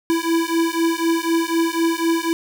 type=beating tone pair; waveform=square; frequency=329.6 / 333.6 Hz; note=E4 / E4; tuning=0 / +21 cents; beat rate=4 Hz; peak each=-21 dBFS; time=0.1-2.33 s; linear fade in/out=0 ms; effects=none